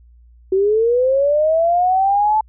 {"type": "linear sweep", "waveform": "sine", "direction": "up", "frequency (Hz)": [373, 875], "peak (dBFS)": -12, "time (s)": [0.52, 2.41], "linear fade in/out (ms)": 5, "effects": ["added 59 Hz sine -44 dBFS peak until 2.48 s"]}